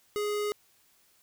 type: tone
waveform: square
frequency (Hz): 416.2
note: G#4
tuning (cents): +4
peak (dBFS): -29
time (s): 0.16-0.52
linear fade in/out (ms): 0
effects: white hiss -65 dBFS RMS until 1.22 s